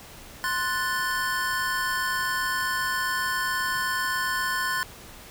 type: chord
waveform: square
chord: F# diminished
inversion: second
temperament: equal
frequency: 1046.5 / 1480 / 1760 Hz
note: C6 / F#6 / A6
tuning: 0 / 0 / 0 cents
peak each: -30 dBFS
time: 0.44-4.83 s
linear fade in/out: 0 ms
effects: pink hiss -45 dBFS RMS until 5.3 s